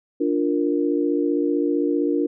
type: chord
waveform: sine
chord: Bb major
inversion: first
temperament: equal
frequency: 293.7 / 349.2 / 466.2 Hz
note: D4 / F4 / Bb4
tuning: 0 / 0 / 0 cents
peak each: -21 / -23 / -25 dBFS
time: 0.2-2.27 s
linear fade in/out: 10 ms
effects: none